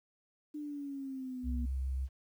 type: exponential sweep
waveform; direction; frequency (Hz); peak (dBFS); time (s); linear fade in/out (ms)
sine; down; 301.1 to 238.3; -38; 0.54-1.66; 10
type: tone with vibrato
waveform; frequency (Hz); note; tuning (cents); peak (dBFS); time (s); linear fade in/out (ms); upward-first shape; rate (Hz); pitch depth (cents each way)
sine; 65.8; C2; +10; -32; 1.43-2.09; 50; square; 7.3; 9
effects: 11-bit